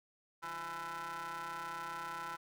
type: ring-modulated tone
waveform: 30% pulse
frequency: 164.81 Hz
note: E3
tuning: in tune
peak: -35 dBFS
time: 0.42-2.37 s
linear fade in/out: 20 ms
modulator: 1170 Hz
effects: none